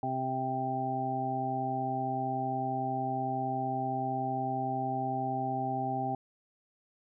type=harmonic tone; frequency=130.81 Hz; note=C3; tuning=in tune; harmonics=1 / 2 / 3 / 5 / 6; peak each=-38 / -37 / -42 / -39 / -32 dBFS; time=0.03-6.15 s; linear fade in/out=2 ms; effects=none